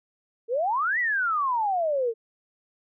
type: exponential two-way sweep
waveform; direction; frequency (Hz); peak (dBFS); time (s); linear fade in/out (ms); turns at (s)
sine; up then down; 440 to 2009 to 440; -22; 0.48-2.14; 50; 0.99
effects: none